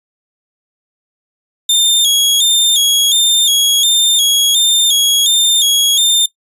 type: tone with vibrato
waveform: sawtooth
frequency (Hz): 3462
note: A7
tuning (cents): -29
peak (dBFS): -6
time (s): 1.69-6.26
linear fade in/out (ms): 5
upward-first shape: square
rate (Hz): 1.4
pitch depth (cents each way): 72
effects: noise-tail reverb RT60 0.1 s tail -19 dB re dry + resampled to 32000 Hz